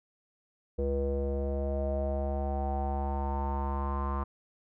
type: tone with low-pass filter sweep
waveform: square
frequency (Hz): 69.3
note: C#2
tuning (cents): 0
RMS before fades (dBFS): -31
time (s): 0.78-4.24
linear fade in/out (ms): 10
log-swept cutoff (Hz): 470 to 1100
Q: 7.5
effects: none